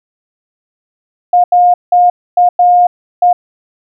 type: tone bursts at uneven times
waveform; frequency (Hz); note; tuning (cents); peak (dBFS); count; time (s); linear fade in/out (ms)
sine; 712; F5; +33; -4; 6; 1.33-1.44 / 1.52-1.74 / 1.92-2.1 / 2.37-2.49 / 2.59-2.87 / 3.22-3.33; 5
effects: none